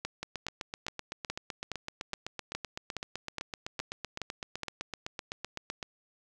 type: two click trains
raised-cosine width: 0.2 ms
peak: -19 / -17 dBFS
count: 45 / 12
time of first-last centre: 0.23-5.828 / 0.05-4.633 s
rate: 7.86 / 2.4 Hz
effects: none